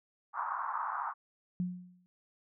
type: band-pass noise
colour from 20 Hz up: white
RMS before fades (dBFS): -36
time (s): 0.33-1.14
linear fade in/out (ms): 50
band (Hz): 850 to 1300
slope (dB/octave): 48
type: tone with exponential decay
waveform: sine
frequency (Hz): 180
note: F#3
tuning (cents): -47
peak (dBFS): -28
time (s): 1.6-2.06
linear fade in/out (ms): 0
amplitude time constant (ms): 100
effects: none

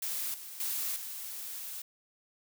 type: noise with level steps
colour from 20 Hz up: blue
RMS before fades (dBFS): -35 / -45 / -34 / -41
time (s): 0.02-1.82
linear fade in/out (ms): 5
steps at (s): 0.34 / 0.6 / 0.96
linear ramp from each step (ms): 2
effects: none

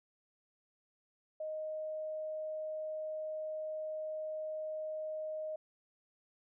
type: tone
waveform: sine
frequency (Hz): 622.3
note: D#5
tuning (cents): 0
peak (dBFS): -37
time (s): 1.4-5.56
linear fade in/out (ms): 5
effects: none

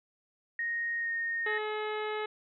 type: tone with pitch glide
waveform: sine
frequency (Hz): 1864.7 to 1847.5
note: A#6 to A#6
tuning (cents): 0 to -16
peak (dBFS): -30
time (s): 0.59-1.58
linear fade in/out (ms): 2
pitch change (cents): -16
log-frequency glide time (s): 0.99-1.11
type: harmonic tone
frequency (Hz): 426.9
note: G#4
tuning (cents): +48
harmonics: 1 / 2 / 3 / 4 / 5 / 6 / 7 / 8 / 9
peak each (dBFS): -34 / -39 / -41 / -43 / -42 / -50 / -49 / -54 / -50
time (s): 1.46-2.26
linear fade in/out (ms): 5
effects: none

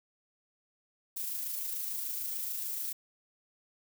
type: noise with amplitude modulation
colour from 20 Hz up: violet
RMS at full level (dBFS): -35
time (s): 1.16-2.93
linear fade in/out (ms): 10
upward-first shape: sine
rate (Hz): 26.8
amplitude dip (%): 30
effects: none

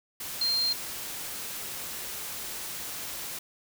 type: tone in noise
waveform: sine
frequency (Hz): 4186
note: C8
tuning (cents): 0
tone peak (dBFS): -24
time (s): 0.41-0.73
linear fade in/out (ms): 5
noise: white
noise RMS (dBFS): -37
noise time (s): 0.2-3.39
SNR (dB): +10
effects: none

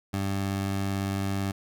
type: tone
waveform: 20% pulse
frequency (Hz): 98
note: G2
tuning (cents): 0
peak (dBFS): -22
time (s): 0.13-1.52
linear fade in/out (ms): 10
effects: none

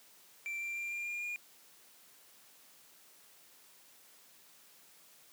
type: tone with pitch steps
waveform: triangle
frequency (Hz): 2349 / 2364 / 2379 / 2394 / 2409 / 2425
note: D7 / D7 / D7 / D7 / D7 / D#7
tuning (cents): 0 / +11 / +22 / +33 / +43 / -45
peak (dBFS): -35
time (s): 0.46-1.36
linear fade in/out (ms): 0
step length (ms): 150
effects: white hiss -61 dBFS RMS until 5.32 s + high-pass 150 Hz 12 dB/octave

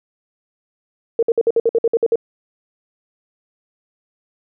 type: tone bursts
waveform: sine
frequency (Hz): 460.4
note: A#4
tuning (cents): -22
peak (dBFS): -11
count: 11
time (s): 1.19-2.157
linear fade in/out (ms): 2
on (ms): 37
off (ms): 56
effects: none

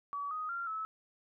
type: tone with pitch steps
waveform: sine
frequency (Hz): 1140 / 1250 / 1382 / 1300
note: C#6 / D#6 / F6 / E6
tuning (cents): +48 / +8 / -19 / -24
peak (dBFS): -35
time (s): 0.13-0.85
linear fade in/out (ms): 0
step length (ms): 180
effects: none

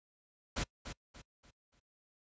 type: noise with echo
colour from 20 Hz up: pink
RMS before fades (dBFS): -35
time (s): 0.56-0.64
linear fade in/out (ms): 10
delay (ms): 290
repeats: 4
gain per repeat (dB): -9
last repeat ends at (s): 1.8
effects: noise-tail reverb RT60 0.1 s tail -24 dB re dry + resampled to 16000 Hz

